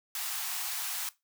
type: high-pass noise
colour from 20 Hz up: white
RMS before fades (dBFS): -35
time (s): 0.15-1.09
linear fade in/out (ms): 2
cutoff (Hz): 700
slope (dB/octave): 96
effects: noise-tail reverb RT60 0.2 s tail -18 dB re dry